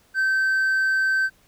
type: tone with hard clipping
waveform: sine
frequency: 1548 Hz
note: G6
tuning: 22 cents flat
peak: -19 dBFS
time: 0.14-1.3 s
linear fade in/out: 50 ms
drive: 2 dB
effects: pink hiss -59 dBFS RMS until 1.47 s